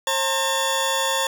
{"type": "tone cluster", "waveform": "25% pulse", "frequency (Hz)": [535, 909, 3458], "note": ["C5", "A#5", "A7"], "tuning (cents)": [38, -44, -31], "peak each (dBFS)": -21, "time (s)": [0.07, 1.27], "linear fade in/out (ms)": 2, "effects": []}